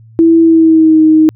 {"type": "tone with pitch glide", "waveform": "sine", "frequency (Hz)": [329.6, 313.4], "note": ["E4", "D#4"], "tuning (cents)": [0, 13], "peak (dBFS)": -3, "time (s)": [0.19, 1.29], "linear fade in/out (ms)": 0, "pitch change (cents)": -87, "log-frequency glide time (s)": [0.41, 1.02], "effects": ["added 112 Hz sine -36 dBFS peak until 1.35 s"]}